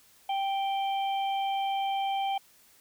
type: harmonic tone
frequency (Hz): 784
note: G5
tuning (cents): 0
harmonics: 1 / 3 / 4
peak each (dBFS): -27 / -42 / -39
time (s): 0.29-2.38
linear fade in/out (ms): 5
effects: white hiss -60 dBFS RMS until 2.8 s